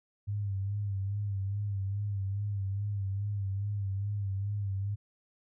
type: tone with vibrato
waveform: sine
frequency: 100 Hz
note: G2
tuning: 35 cents sharp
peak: -30 dBFS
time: 0.27-4.96 s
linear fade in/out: 20 ms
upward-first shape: sine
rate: 2.4 Hz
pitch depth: 58 cents each way
effects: none